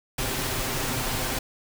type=noise with comb filter; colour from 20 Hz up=pink; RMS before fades=-28 dBFS; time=0.18-1.39 s; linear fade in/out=5 ms; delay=7.7 ms; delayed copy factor=+0.55; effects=none